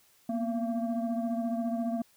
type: tone cluster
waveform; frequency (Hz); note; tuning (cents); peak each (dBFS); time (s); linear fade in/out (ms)
sine; 233 / 247.5 / 679; A#3 / B3 / F5; -1 / +4 / -49; -29 / -34 / -33; 0.29-2.02; 5
effects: tanh soft clip ceiling -24 dBFS + white hiss -64 dBFS RMS until 2.16 s